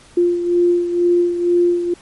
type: beating tone pair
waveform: sine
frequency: 349.2 / 351.3 Hz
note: F4 / F4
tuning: 0 / +10 cents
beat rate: 2.1 Hz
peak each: -13 / -20 dBFS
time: 0.17-1.94 s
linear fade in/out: 5 ms
effects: pink hiss -46 dBFS RMS until 2.01 s + MP3 48 kbps